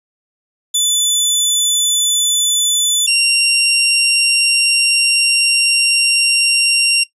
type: tone pair in turn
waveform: 20% pulse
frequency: 3489 / 2764 Hz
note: A7 / F7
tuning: -15 / -19 cents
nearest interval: major third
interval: 404 cents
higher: first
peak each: -6 dBFS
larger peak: neither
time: 0.74-3.07 / 3.07-7.04 s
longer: second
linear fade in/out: 10 ms
effects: noise-tail reverb RT60 0.1 s tail -17 dB re dry + resampled to 32000 Hz